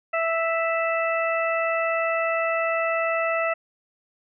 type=harmonic tone; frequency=659.3 Hz; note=E5; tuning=in tune; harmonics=1 / 2 / 3 / 4; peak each=-24 / -27 / -29 / -30 dBFS; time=0.13-3.54 s; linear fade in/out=10 ms; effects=none